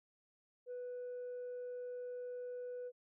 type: tone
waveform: sine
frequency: 493.9 Hz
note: B4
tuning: in tune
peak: -40 dBFS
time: 0.66-2.92 s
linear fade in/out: 50 ms
effects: tanh soft clip ceiling -40 dBFS